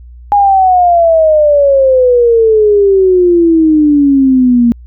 sine exponential sweep, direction down, 825 to 233.1 Hz, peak -4 dBFS, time 0.32-4.72 s, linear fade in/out 0 ms, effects added 60 Hz sine -30 dBFS peak until 4.86 s

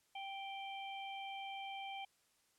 harmonic tone, 784 Hz, G5, in tune, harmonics 1 / 3 / 4, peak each -45 / -50 / -51 dBFS, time 0.15-2.05 s, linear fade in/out 5 ms, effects white hiss -75 dBFS RMS until 2.58 s + low-pass 11000 Hz 12 dB/octave

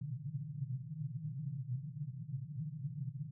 pink band-pass noise, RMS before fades -42 dBFS, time 0.01-3.31 s, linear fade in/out 10 ms, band 120 to 160 Hz, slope 96 dB/octave, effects none

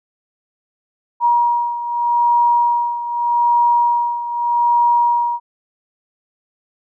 sine beating tone pair, 952 / 952.82 Hz, A#5 / A#5, +36 / +38 cents, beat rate 0.82 Hz, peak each -14 / -19 dBFS, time 1.2-5.4 s, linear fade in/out 50 ms, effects none

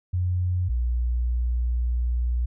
sine tone pair in turn, 90 / 60.18 Hz, F#2 / B1, -47 / -44 cents, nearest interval perfect fifth, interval 697 cents, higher first, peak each -21 dBFS, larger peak neither, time 0.13-0.69 / 0.69-2.46 s, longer second, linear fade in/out 10 ms, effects none

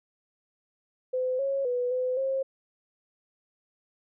sine tone with pitch steps, 510 / 548 / 492.6 / 507 / 535 Hz, C5 / C#5 / B4 / B4 / C5, -44 / -20 / -5 / +45 / +38 cents, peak -25 dBFS, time 1.13-2.43 s, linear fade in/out 10 ms, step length 260 ms, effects none

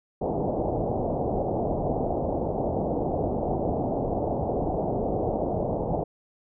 white low-pass noise, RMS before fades -27 dBFS, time 0.21-6.04 s, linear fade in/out 10 ms, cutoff 770 Hz, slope 48 dB/octave, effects none

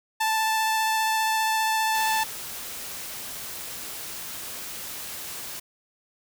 sawtooth tone with vibrato, 880 Hz, A5, in tune, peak -18 dBFS, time 0.2-2.24 s, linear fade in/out 10 ms, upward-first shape sine, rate 15 Hz, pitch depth 9 cents each way
white noise, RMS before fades -36 dBFS, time 1.94-5.6 s, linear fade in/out 10 ms
effects none

